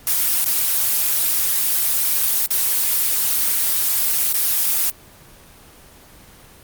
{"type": "noise with dropouts", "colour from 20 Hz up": "blue", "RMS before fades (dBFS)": -18, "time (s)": [0.07, 4.9], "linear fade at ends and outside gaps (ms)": 1, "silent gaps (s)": [[0.444, 0.459], [2.461, 2.506], [4.328, 4.341]], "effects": ["pink hiss -45 dBFS RMS until 6.63 s", "Opus 24 kbps"]}